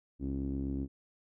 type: tone with low-pass filter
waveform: sawtooth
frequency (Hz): 68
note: C#2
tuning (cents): -33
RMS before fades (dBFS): -35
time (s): 0.19-0.88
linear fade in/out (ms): 50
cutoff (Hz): 290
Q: 5.5
effects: none